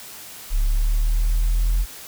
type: linear sweep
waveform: sine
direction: up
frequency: 34.65 to 43 Hz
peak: -14 dBFS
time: 0.5-1.86 s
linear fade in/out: 50 ms
effects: tanh soft clip ceiling -14 dBFS + white hiss -39 dBFS RMS until 2.07 s